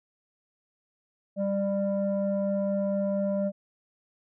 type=tone pair together; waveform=sine; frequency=197.1 / 595.6 Hz; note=G3 / D5; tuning=+10 / +24 cents; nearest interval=octave + perfect fifth; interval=1914 cents; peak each=-26 dBFS; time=1.36-3.52 s; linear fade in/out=50 ms; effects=tanh soft clip ceiling -20 dBFS